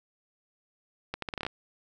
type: accelerating click train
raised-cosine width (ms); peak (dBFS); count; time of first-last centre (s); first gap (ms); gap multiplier
0.3; -17; 9; 1.14-1.466; 83; 0.78
effects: none